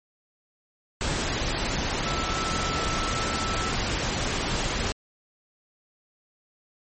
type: tone in noise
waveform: sine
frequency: 1322 Hz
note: E6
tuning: 5 cents sharp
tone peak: -31 dBFS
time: 2.06-3.71 s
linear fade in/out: 0 ms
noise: pink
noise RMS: -27 dBFS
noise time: 1.01-4.92 s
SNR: -7 dB
effects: MP3 32 kbps